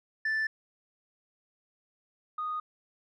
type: tone pair in turn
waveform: sine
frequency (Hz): 1760 / 1238.4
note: A6 / D#6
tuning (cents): 0 / -9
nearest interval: tritone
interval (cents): 609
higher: first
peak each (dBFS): -24 / -30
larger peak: first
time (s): 0.25-0.47 / 2.38-2.6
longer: neither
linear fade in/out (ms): 5
effects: tanh soft clip ceiling -26 dBFS